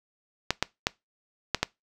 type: clicks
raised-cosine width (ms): 0.2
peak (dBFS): -5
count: 5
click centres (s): 0.506 / 0.626 / 0.869 / 1.547 / 1.63
effects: noise-tail reverb RT60 0.2 s tail -22 dB re dry